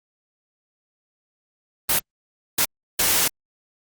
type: noise bursts at uneven times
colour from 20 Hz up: white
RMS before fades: -19 dBFS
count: 3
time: 1.89-1.99 / 2.58-2.65 / 2.99-3.28 s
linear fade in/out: 5 ms
effects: Opus 32 kbps